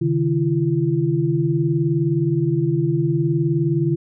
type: tone cluster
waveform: sine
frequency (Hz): 135.7 / 155.1 / 339.3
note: C#3 / D#3 / F4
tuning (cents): -36 / -5 / -50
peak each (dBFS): -21 / -20 / -21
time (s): 0.01-3.96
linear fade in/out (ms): 10
effects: none